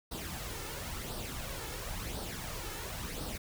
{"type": "noise with flanger", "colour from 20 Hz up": "pink", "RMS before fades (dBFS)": -40, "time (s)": [0.11, 3.38], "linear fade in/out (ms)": 10, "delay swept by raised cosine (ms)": [0.21, 2.31], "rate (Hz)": 0.96, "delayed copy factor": 0.55, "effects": []}